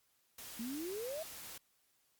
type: noise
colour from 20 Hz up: white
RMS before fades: -49 dBFS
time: 0.38-1.58 s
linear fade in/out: 5 ms
type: exponential sweep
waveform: sine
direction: up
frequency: 220 to 661 Hz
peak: -39 dBFS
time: 0.59-1.23 s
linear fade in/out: 5 ms
effects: white hiss -75 dBFS RMS until 2.19 s + Opus 48 kbps